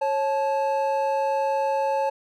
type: tone pair together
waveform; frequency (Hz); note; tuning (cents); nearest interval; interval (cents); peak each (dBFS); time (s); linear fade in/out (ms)
triangle; 547 / 868.3; C#5 / A5; -23 / -23; minor sixth; 800; -22; 0.01-2.1; 10
effects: none